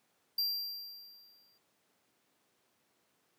square tone with exponential decay, 4725 Hz, D8, 10 cents sharp, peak -29 dBFS, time 0.38-1.58 s, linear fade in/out 5 ms, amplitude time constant 260 ms, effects pink hiss -74 dBFS RMS until 3.38 s + high-pass 200 Hz 12 dB/octave

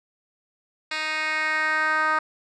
10% pulse tone with band-pass filter sweep, 311.1 Hz, D#4, in tune, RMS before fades -24 dBFS, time 0.91-2.19 s, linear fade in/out 5 ms, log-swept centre 3000 to 1300 Hz, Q 2.5, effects resampled to 22050 Hz

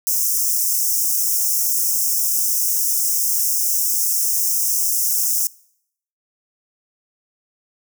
white high-pass noise, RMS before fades -19 dBFS, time 0.07-5.47 s, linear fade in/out 0 ms, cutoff 5300 Hz, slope 96 dB/octave, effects noise-tail reverb RT60 0.7 s tail -23 dB re dry

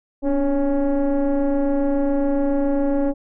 sine tone with frequency modulation, 284.6 Hz, C#4, 46 cents sharp, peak -14 dBFS, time 0.22-3.14 s, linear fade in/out 50 ms, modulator 271 Hz, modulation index 1.1, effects tanh soft clip ceiling -15 dBFS

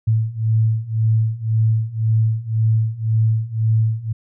sine beating tone pair, 110 / 111.9 Hz, A2 / A2, 0 / +30 cents, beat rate 1.9 Hz, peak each -19 / -17 dBFS, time 0.07-4.13 s, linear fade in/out 10 ms, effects none

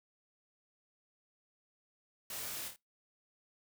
white noise with echo, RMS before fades -43 dBFS, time 2.3-2.68 s, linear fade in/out 2 ms, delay 27 ms, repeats 3, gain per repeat -5 dB, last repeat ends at 2.761 s, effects noise-tail reverb RT60 0.2 s tail -24 dB re dry

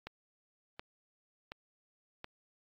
click train, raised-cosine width 0.3 ms, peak -26 dBFS, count 4, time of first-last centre 0.07-2.244 s, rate 1.38 Hz, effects AAC 64 kbps

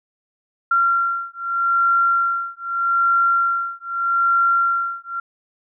sine beating tone pair, 1374 / 1374.81 Hz, F6 / F6, -29 / -28 cents, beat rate 0.81 Hz, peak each -19 dBFS, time 0.71-5.2 s, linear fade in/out 5 ms, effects none

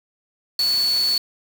sine tone in noise, 4435 Hz, C#8, in tune, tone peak -17 dBFS, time 0.59-1.18 s, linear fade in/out 2 ms, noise white, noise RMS -32 dBFS, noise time 0.59-1.18 s, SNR +12 dB, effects none

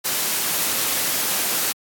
white noise, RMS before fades -22 dBFS, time 0.04-1.73 s, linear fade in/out 20 ms, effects high-pass 150 Hz 12 dB/octave + AAC 64 kbps

